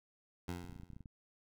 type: tone with exponential decay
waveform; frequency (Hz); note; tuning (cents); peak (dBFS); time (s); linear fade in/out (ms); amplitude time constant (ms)
15% pulse; 87.9; F2; +12; -31; 0.48-1.04; 5; 120
type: clicks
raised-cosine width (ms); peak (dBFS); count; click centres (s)
5; -38; 11; 0.644 / 0.696 / 0.727 / 0.761 / 0.799 / 0.834 / 0.903 / 0.933 / 0.965 / 1.007 / 1.058
effects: none